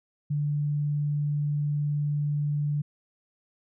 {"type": "tone", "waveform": "sine", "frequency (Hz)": 146.83, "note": "D3", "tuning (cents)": 0, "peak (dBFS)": -24, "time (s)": [0.3, 2.82], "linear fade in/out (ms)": 10, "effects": []}